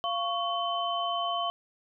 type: tone cluster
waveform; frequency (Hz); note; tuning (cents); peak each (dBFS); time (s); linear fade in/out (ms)
sine; 692 / 1112 / 3060; F5 / C#6 / G7; -16 / +5 / -42; -31 / -31 / -34; 0.04-1.5; 0
effects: none